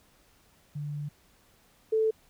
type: tone pair in turn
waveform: sine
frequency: 146.83 / 440 Hz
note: D3 / A4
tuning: 0 / 0 cents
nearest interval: octave + perfect fifth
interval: 1900 cents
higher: second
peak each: -32 / -22 dBFS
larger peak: second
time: 0.75-1.09 / 1.92-2.11 s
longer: first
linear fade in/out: 10 ms
effects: pink hiss -63 dBFS RMS until 2.29 s